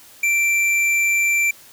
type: tone with hard clipping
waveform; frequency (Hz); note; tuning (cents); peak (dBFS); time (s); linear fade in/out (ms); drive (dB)
triangle; 2349; D7; 0; -17; 0.23-1.51; 5; 13
effects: white hiss -46 dBFS RMS until 1.72 s